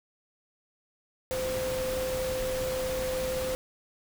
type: tone in noise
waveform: sine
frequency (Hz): 516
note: C5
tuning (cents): -24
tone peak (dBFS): -29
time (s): 1.31-3.55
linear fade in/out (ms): 0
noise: pink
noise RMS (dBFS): -36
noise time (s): 1.31-3.55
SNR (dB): +4
effects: none